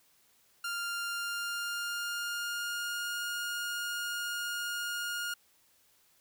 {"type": "tone with pitch glide", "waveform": "sawtooth", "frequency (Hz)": [1396.9, 1423.8], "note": ["F6", "F6"], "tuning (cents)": [0, 33], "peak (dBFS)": -30, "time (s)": [0.64, 5.34], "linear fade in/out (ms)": 5, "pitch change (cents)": 33, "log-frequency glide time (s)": [1.1, 3.23], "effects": ["white hiss -67 dBFS RMS until 6.2 s"]}